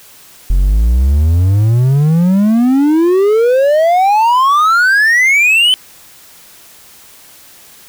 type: exponential sweep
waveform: triangle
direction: up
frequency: 42.68 to 3088 Hz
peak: -5 dBFS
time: 0.5-5.74 s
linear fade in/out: 0 ms
effects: white hiss -40 dBFS RMS until 7.88 s